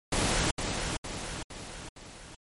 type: noise with echo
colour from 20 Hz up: pink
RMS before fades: -27 dBFS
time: 0.12-0.51 s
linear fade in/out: 5 ms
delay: 460 ms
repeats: 4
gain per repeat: -5 dB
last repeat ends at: 2.35 s
effects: MP3 48 kbps